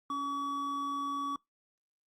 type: tone pair together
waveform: triangle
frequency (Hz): 280 / 1136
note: C#4 / C#6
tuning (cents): +18 / +42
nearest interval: 2 octaves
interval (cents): 2424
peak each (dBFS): -38 / -31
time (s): 0.1-1.36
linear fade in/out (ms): 2
effects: noise-tail reverb RT60 0.2 s tail -26 dB re dry + Opus 48 kbps